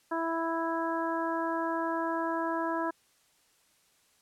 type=harmonic tone; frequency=329.6 Hz; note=E4; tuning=in tune; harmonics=1 / 2 / 3 / 4 / 5; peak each=-33 / -35 / -33 / -39 / -39 dBFS; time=0.11-2.91 s; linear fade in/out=10 ms; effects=white hiss -67 dBFS RMS until 4.21 s + low-pass 11000 Hz 12 dB/octave